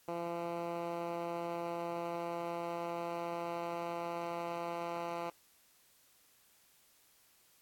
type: tone with band-pass filter sweep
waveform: 10% pulse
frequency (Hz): 170.6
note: F3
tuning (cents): -40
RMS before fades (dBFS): -39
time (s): 0.08-5.3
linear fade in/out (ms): 5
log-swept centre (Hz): 540 to 870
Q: 0.72
effects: white hiss -67 dBFS RMS until 7.61 s + AAC 64 kbps